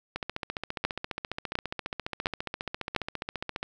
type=two click trains; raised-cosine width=0.3 ms; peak=-16 / -9 dBFS; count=52 / 4; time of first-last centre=0.16-3.629 / 0.85-2.963 s; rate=14.7 / 1.42 Hz; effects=none